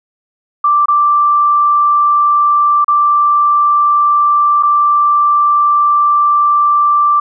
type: tone with dropouts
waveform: sine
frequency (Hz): 1174.7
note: D6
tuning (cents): 0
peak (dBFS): -7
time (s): 0.64-7.2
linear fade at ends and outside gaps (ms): 5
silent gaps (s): 0.858-0.883 / 2.845-2.88 / 4.627-4.632
effects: none